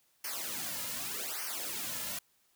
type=noise with flanger; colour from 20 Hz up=white; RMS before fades=-38 dBFS; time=0.24-2.19 s; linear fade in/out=5 ms; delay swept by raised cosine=0.26 to 2.66 ms; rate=0.84 Hz; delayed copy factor=-0.9; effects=white hiss -71 dBFS RMS until 2.55 s